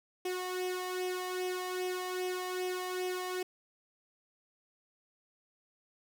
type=tone with flanger; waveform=sawtooth; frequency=365.9 Hz; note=F#4; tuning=19 cents flat; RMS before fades=-36 dBFS; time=0.25-3.43 s; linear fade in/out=5 ms; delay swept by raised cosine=0.34 to 1.05 ms; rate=2.5 Hz; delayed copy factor=+0.65; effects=none